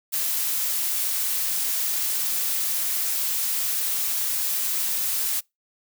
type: noise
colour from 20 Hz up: blue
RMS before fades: -25 dBFS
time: 0.12-5.41 s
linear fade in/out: 20 ms
effects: noise-tail reverb RT60 0.2 s tail -26 dB re dry